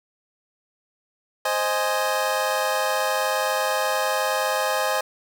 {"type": "chord", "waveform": "25% pulse", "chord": "Ab major", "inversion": "first", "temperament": "equal", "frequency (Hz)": [523.3, 622.3, 830.6], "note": ["C5", "Eb5", "Ab5"], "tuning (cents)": [0, 0, 0], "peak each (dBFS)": -22, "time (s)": [1.45, 5.01], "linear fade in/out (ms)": 5, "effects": []}